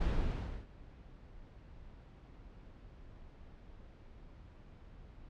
brown noise with ADSR envelope, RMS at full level -31 dBFS, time 0-5.29 s, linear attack 16 ms, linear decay 640 ms, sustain -23 dB, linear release 6 ms, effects low-pass 4000 Hz 12 dB/octave

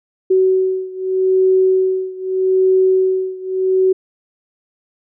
sine beating tone pair, 375.7 / 376.51 Hz, F#4 / F#4, +26 / +30 cents, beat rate 0.81 Hz, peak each -14 / -16 dBFS, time 0.3-3.93 s, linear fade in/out 10 ms, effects none

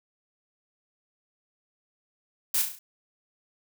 blue noise with echo, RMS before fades -25 dBFS, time 2.54-2.62 s, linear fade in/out 5 ms, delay 34 ms, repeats 5, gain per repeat -5 dB, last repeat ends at 2.79 s, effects none

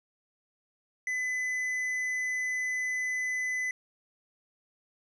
sine tone with tanh clipping, 2009 Hz, B6, 29 cents sharp, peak -30 dBFS, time 1.07-3.71 s, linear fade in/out 2 ms, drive 7 dB, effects none

